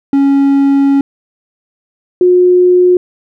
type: tone pair in turn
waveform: triangle / sine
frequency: 277.2 / 360.5 Hz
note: C#4 / F#4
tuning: 0 / -45 cents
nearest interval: perfect fourth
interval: 455 cents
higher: second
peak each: -4 dBFS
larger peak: neither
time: 0.13-1.01 / 2.21-2.97 s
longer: first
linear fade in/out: 2 ms
effects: none